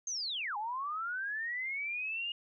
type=linear two-way sweep; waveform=sine; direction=down then up; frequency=6480 to 808 to 2868 Hz; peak=-34 dBFS; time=0.07-2.32 s; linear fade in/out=2 ms; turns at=0.57 s; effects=none